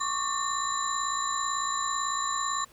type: tone cluster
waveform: sine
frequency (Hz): 1097 / 1155 / 1801 / 3967 / 7170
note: C#6 / D6 / A6 / B7 / A8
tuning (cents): -18 / -29 / +40 / +7 / +32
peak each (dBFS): -31 / -32 / -38 / -37 / -34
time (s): 0-2.65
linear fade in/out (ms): 10
effects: pink hiss -57 dBFS RMS until 2.72 s